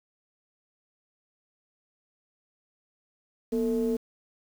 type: ring-modulated tone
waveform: triangle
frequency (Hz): 103.83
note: G#2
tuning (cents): 0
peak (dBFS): -19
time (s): 3.52-3.97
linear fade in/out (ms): 10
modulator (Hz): 344
effects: 8-bit